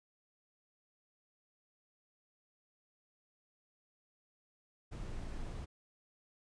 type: noise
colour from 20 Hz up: brown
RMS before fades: -42 dBFS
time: 4.91-5.66 s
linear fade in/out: 20 ms
effects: resampled to 22050 Hz